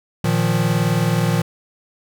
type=chord; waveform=square; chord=Bb suspended fourth; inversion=none; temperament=equal; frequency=116.54 / 155.56 / 174.61 Hz; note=Bb2 / Eb3 / F3; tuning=0 / 0 / 0 cents; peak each=-21 dBFS; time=0.24-1.42 s; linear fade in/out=5 ms; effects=none